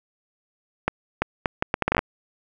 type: accelerating click train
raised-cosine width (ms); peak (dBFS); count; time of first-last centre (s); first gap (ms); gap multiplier
0.5; -5; 12; 0.88-1.991; 340; 0.7
effects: none

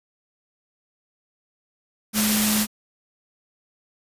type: tone in noise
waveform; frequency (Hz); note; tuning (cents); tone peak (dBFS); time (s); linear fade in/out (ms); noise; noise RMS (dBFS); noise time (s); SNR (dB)
sine; 213; G#3; +44; -21; 2.13-2.67; 50; white; -22; 2.13-2.67; -2
effects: resampled to 32000 Hz

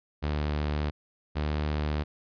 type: tone pair in turn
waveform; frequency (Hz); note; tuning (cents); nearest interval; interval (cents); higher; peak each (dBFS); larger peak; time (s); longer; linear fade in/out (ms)
sawtooth; 74.5 / 75.15; D2 / D2; +25 / +40; unison; 15; second; -23; neither; 0.22-0.91 / 1.35-2.04; neither; 20
effects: resampled to 11025 Hz

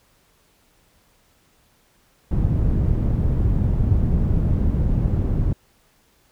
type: low-pass noise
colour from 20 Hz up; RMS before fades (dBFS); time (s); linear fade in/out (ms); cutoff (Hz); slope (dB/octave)
white; -19; 2.31-5.53; 5; 110; 12
effects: pink hiss -60 dBFS RMS until 6.31 s

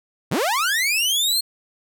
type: linear sweep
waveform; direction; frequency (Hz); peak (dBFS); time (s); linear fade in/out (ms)
sawtooth; up; 98.6 to 4300; -15; 0.31-1.41; 10
effects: none

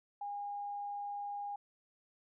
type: tone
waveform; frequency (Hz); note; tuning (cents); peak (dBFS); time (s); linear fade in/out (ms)
sine; 814; G#5; -35; -38; 0.21-1.56; 5
effects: none

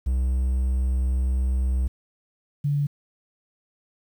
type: tone pair in turn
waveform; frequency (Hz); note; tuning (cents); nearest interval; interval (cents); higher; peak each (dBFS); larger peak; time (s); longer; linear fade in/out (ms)
triangle / sine; 64.2 / 144.12; C2 / D3; -32 / -32; octave + major second; 1400; second; -18 / -20; first; 0.06-1.88 / 2.64-2.87; first; 10
effects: 9-bit

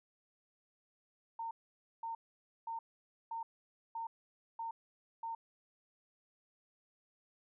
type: tone bursts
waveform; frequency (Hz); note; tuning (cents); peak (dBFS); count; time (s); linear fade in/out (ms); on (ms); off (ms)
sine; 913; A#5; -36; -38; 7; 1.39-5.35; 5; 120; 520
effects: none

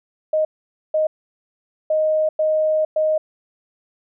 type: tone bursts at uneven times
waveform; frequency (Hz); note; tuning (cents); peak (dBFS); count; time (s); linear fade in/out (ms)
sine; 622.3; D#5; 0; -15; 5; 0.33-0.45 / 0.94-1.07 / 1.9-2.29 / 2.39-2.85 / 2.96-3.18; 5
effects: none

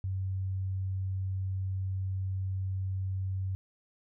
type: tone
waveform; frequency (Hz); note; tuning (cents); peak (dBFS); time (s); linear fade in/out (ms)
sine; 95; F#2; +46; -30; 0.04-3.55; 0
effects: none

